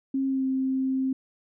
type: tone with pitch glide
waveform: sine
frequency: 268.9 to 263.7 Hz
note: C4 to C4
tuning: +47 to +14 cents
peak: -23 dBFS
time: 0.14-1.13 s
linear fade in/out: 5 ms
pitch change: -33 cents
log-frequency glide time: 0.26-0.45 s
effects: none